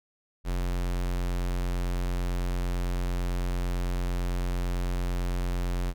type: tone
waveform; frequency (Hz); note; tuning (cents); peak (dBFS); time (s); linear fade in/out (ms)
square; 44.48; F1; +32; -27; 0.44-5.94; 50
effects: none